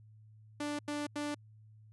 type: tone bursts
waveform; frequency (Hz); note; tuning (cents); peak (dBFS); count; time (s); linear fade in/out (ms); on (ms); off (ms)
sawtooth; 293.7; D4; 0; -31; 3; 0.6-1.346; 5; 190; 88
effects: added 108 Hz sine -55 dBFS peak until 1.92 s + resampled to 24000 Hz